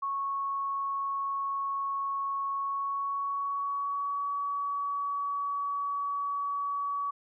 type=tone with pitch glide; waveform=sine; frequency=1104 to 1134.4 Hz; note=C#6 to C#6; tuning=-7 to +40 cents; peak=-29 dBFS; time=0.02-7.11 s; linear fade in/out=10 ms; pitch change=+47 cents; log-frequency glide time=2.54-4.3 s; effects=none